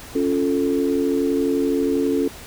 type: chord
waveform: sine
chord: Db augmented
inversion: none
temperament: equal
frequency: 277.2 / 349.2 / 440 Hz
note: Db4 / F4 / A4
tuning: 0 / 0 / 0 cents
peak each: -20 / -24 / -22 dBFS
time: 0.15-2.28 s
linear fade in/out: 5 ms
effects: pink hiss -39 dBFS RMS until 2.46 s